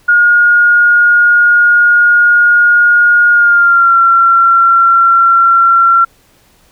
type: tone with pitch glide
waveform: sine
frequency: 1431 to 1364 Hz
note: F6 to F6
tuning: +42 to -41 cents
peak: -4 dBFS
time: 0.08-6.05 s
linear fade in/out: 10 ms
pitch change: -83 cents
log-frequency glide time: 3.31-3.98 s
effects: pink hiss -49 dBFS RMS until 6.71 s